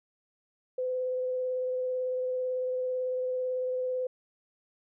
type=tone with vibrato; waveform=sine; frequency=508 Hz; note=B4; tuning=49 cents sharp; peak=-28 dBFS; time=0.78-4.07 s; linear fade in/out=5 ms; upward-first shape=sine; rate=18 Hz; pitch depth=12 cents each way; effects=none